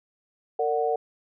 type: chord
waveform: sine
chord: Bb augmented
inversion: none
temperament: equal with one note detuned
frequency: 456.3 / 587.3 / 740 Hz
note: Bb4 / D5 / F#5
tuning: -37 / 0 / 0 cents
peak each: -25 / -30 / -26 dBFS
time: 0.59-0.96 s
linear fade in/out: 5 ms
effects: none